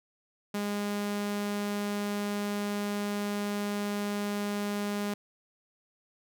sawtooth tone, 204.9 Hz, G#3, 23 cents flat, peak -26 dBFS, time 0.54-5.14 s, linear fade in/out 5 ms, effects none

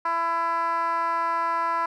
10% pulse tone with band-pass filter, 334.4 Hz, E4, 25 cents sharp, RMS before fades -25 dBFS, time 0.05-1.86 s, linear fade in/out 5 ms, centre 1100 Hz, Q 4.5, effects none

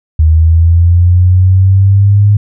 sine linear sweep, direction up, 77.78 to 103.9 Hz, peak -3 dBFS, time 0.19-2.37 s, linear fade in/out 5 ms, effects none

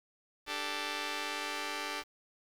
5% pulse chord, D suspended fourth, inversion none, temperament just, 293.7 / 391.6 / 440.5 Hz, D4 / G4 / A4, 0 / -2 / +2 cents, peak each -29 dBFS, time 0.46-2.04 s, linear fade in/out 50 ms, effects low-pass 9000 Hz 12 dB/octave + 9-bit

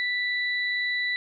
sine tone pair together, 1975.5 / 3951 Hz, B6 / B7, 0 / 0 cents, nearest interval octave, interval 1200 cents, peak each -25 / -32 dBFS, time 0-1.16 s, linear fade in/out 0 ms, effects none

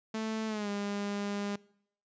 sawtooth tone with pitch glide, 220 to 202.9 Hz, A3 to G#3, 0 to -40 cents, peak -29 dBFS, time 0.14-1.56 s, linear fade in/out 5 ms, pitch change -140 cents, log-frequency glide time 0.47-0.69 s, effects noise-tail reverb RT60 0.7 s tail -23 dB re dry + resampled to 16000 Hz

